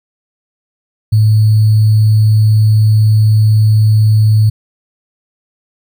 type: tone with sample-and-hold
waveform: sine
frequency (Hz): 108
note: A2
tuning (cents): -32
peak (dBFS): -5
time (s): 1.12-4.5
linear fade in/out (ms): 10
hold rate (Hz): 4410
effects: none